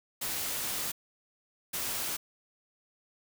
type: noise bursts at uneven times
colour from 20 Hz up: white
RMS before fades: -34 dBFS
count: 2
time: 0.21-0.92 / 1.73-2.17 s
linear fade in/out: 10 ms
effects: none